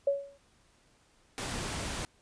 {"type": "tone with exponential decay", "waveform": "sine", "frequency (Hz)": 560, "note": "C#5", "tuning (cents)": 18, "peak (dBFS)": -21, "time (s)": [0.07, 0.38], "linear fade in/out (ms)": 5, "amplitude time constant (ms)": 67}
{"type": "noise", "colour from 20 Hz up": "pink", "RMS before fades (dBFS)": -36, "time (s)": [1.38, 2.05], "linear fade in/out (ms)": 0}
{"effects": ["pink hiss -66 dBFS RMS until 2.21 s", "resampled to 22050 Hz"]}